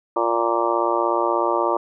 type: harmonic tone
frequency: 116.54 Hz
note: A#2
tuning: in tune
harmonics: 3 / 4 / 5 / 6 / 7 / 8 / 9 / 10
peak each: -24 / -28 / -24 / -30 / -29 / -24 / -30 / -25 dBFS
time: 0.16-1.77 s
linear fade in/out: 5 ms
effects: none